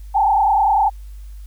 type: tone with frequency modulation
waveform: sine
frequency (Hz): 831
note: G#5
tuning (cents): +1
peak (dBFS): -12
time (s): 0.14-0.9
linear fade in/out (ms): 20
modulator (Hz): 30.1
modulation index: 2
effects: added 50 Hz sine -32 dBFS peak until 1.46 s + white hiss -56 dBFS RMS until 1.46 s